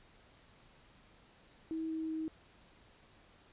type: tone with pitch steps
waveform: sine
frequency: 321.4 / 319.4 / 317.3 Hz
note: E4 / D#4 / D#4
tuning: -44 / +45 / +34 cents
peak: -35 dBFS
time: 1.71-2.28 s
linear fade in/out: 0 ms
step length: 190 ms
effects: pink hiss -63 dBFS RMS until 3.52 s + resampled to 8000 Hz